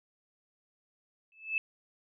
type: tone with exponential growth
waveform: sine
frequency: 2619 Hz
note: E7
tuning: 12 cents flat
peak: -24 dBFS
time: 1.32-1.58 s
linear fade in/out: 1 ms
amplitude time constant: 56 ms
effects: none